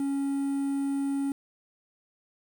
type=tone with quantisation; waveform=triangle; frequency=277.2 Hz; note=C#4; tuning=in tune; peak=-24 dBFS; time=0-1.32 s; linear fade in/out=2 ms; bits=8; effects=none